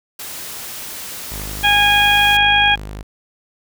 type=noise; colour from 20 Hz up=white; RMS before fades=-30 dBFS; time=0.19-2.37 s; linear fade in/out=5 ms
type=tone; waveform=sawtooth; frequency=51.5 Hz; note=G#1; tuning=14 cents flat; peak=-24 dBFS; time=1.31-3.03 s; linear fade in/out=10 ms
type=harmonic tone; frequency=821 Hz; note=G#5; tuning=20 cents flat; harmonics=1 / 2 / 3 / 4; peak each=-16 / -16 / -16 / -16 dBFS; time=1.63-2.76 s; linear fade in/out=20 ms
effects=none

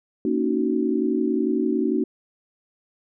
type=chord; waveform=sine; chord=D# minor seventh; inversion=second; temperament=just; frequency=233.3 / 280 / 311.1 / 373.4 Hz; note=A#3 / C#4 / D#4 / F#4; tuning=+2 / +18 / 0 / +16 cents; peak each=-25 dBFS; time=0.25-2.04 s; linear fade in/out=2 ms; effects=none

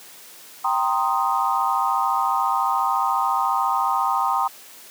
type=chord; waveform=sine; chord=C minor seventh; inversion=second; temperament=equal; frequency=784 / 932.3 / 1046.5 / 1244.5 Hz; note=G5 / Bb5 / C6 / Eb6; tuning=0 / 0 / 0 / 0 cents; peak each=-24 dBFS; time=0.64-4.48 s; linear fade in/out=10 ms; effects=white hiss -44 dBFS RMS until 4.9 s + high-pass 200 Hz 12 dB/octave

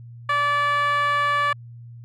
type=tone with band-pass filter; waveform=10% pulse; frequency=579 Hz; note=D5; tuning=25 cents flat; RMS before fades=-21 dBFS; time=0.29-1.53 s; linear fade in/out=5 ms; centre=1300 Hz; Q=2.9; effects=added 118 Hz sine -38 dBFS peak until 2.04 s

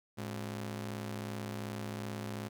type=ring-modulated tone; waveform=sawtooth; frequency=158.5 Hz; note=D#3; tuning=32 cents sharp; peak=-31 dBFS; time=0.17-2.49 s; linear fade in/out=20 ms; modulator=47.9 Hz; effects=none

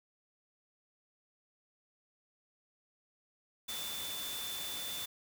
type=tone in noise; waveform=sine; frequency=3520 Hz; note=A7; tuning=in tune; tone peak=-41 dBFS; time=3.68-5.06 s; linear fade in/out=10 ms; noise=white; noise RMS=-42 dBFS; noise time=3.68-5.06 s; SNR=-2 dB; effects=none

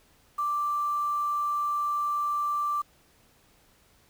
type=tone with quantisation; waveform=sine; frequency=1174.7 Hz; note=D6; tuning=in tune; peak=-25 dBFS; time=0.38-2.82 s; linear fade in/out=10 ms; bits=8; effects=pink hiss -62 dBFS RMS until 4.09 s

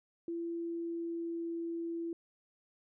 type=tone with pitch glide; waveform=sine; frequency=337.5 to 335.2 Hz; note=E4 to E4; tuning=+41 to +29 cents; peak=-35 dBFS; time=0.28-2.13 s; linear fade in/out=2 ms; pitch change=-12 cents; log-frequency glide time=0.52-1.53 s; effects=none

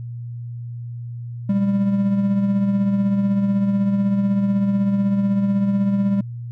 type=tone with tremolo; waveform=triangle; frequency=198.4 Hz; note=G3; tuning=21 cents sharp; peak=-12 dBFS; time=1.49-6.21 s; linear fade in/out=5 ms; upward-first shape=triangle; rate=16 Hz; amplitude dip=45%; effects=added 119 Hz sine -28 dBFS peak until 6.51 s

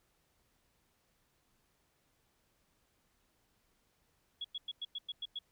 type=tone bursts; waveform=sine; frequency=3352 Hz; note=G#7; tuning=15 cents sharp; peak=-37 dBFS; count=8; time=4.41-5.39 s; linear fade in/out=5 ms; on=35 ms; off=100 ms; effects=pink hiss -75 dBFS RMS until 5.51 s

